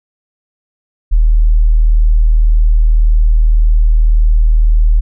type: tone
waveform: sine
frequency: 39.09 Hz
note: D#1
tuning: 9 cents sharp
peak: -5 dBFS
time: 1.11-5.01 s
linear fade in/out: 20 ms
effects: none